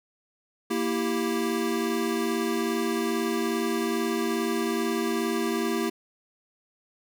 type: chord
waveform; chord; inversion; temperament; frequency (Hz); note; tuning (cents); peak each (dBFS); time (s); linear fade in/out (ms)
square; E diminished; second; equal; 233.1 / 329.6 / 392; Bb3 / E4 / G4; 0 / 0 / 0; -30; 0.7-5.9; 10
effects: none